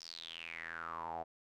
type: tone with band-pass filter sweep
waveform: sawtooth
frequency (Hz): 82.9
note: E2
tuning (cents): +10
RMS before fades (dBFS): -45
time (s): 0-1.24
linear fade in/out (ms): 20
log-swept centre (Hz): 5400 to 690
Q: 8
effects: none